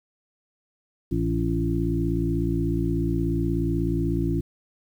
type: harmonic tone with a mistuned harmonic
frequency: 56.5 Hz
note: A1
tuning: 47 cents sharp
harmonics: 1 / 2 / 3 / 5 / 6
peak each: -28 / -28 / -28 / -28 / -28 dBFS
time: 1.11-4.41 s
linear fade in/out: 10 ms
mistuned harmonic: 5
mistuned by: -18 cents
effects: 9-bit